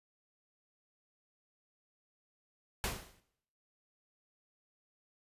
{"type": "noise with exponential decay", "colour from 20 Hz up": "pink", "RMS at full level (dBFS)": -32, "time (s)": [2.84, 3.2], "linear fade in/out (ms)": 0, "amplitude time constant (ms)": 77, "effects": ["noise-tail reverb RT60 0.7 s tail -17 dB re dry", "resampled to 32000 Hz"]}